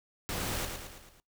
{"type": "noise with echo", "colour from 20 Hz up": "pink", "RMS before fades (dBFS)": -35, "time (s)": [0.29, 0.65], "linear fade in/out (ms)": 0, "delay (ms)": 110, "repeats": 5, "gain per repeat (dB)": -5, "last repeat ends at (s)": 1.2, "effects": ["noise-tail reverb RT60 0.2 s tail -25 dB re dry"]}